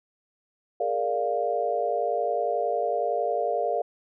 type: chord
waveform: sine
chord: Bb dominant seventh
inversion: third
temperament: equal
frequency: 415.3 / 466.2 / 587.3 / 698.5 Hz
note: Ab4 / Bb4 / D5 / F5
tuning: 0 / 0 / 0 / 0 cents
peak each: -32 / -29 / -29 / -27 dBFS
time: 0.8-3.82 s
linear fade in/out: 5 ms
effects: none